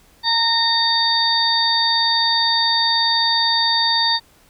harmonic tone, 919 Hz, A#5, 25 cents flat, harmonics 1 / 2 / 4 / 5, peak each -21 / -24 / -20 / -18 dBFS, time 0.23-4.2 s, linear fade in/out 50 ms, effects pink hiss -53 dBFS RMS until 4.49 s

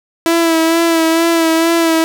sawtooth tone with vibrato, 329.6 Hz, E4, in tune, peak -6 dBFS, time 0.26-2.04 s, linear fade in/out 0 ms, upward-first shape sine, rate 2.2 Hz, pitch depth 32 cents each way, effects none

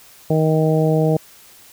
harmonic tone, 157.3 Hz, D#3, 19 cents sharp, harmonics 1 / 2 / 3 / 4 / 5, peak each -16 / -22 / -19 / -22 / -28 dBFS, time 0.3-1.17 s, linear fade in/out 5 ms, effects white hiss -46 dBFS RMS until 1.72 s

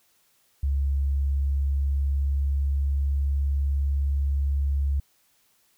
sine tone with pitch glide, 69.2 to 69.84 Hz, C#2 to C#2, -2 to +14 cents, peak -21 dBFS, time 0.63-5 s, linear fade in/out 5 ms, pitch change +16 cents, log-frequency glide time 0.87-3.56 s, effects white hiss -65 dBFS RMS until 5.77 s

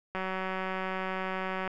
click train, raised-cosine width 0.5 ms, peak -19 dBFS, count 288, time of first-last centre 0.15-1.677 s, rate 188 Hz, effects none

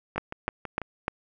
two click trains, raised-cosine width 0.5 ms, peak -19 / -11 dBFS, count 5 / 4, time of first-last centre 0.16-0.817 / 0.18-1.081 s, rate 6.09 / 3.33 Hz, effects none

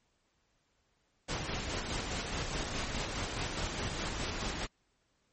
pink noise with tremolo, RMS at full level -35 dBFS, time 1.28-4.67 s, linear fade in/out 20 ms, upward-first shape square, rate 4.8 Hz, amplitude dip 30%, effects pink hiss -75 dBFS RMS until 5.32 s + MP3 32 kbps

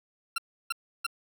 20% pulse tone bursts, 1364 Hz, F6, 41 cents flat, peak -22 dBFS, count 3, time 0.36-1.066 s, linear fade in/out 5 ms, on 22 ms, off 320 ms, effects none

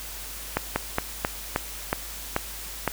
slowing click train, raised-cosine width 0.5 ms, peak -7 dBFS, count 8, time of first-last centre 0.57-2.877 s, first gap 190 ms, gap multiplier 1.18, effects added 50 Hz sine -42 dBFS peak until 2.92 s + white hiss -38 dBFS RMS until 2.92 s

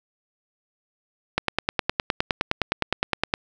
click train, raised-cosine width 0.3 ms, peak -4 dBFS, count 20, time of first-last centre 1.38-3.339 s, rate 9.7 Hz, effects none

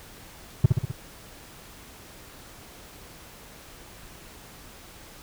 triangle tone with echo, 124.9 Hz, B2, 20 cents sharp, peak -8 dBFS, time 0.64-0.66 s, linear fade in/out 5 ms, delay 64 ms, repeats 4, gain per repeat -4 dB, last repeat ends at 0.916 s, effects pink hiss -47 dBFS RMS until 5.22 s

